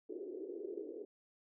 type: band-pass noise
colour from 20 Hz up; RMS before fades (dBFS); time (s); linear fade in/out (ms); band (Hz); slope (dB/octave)
white; -45; 0.09-1.05; 5; 330 to 430; 48
effects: none